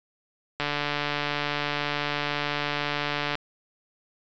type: click train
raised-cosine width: 0.3 ms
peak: -11 dBFS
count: 403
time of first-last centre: 0.6-3.353 s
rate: 146 Hz
effects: resampled to 16000 Hz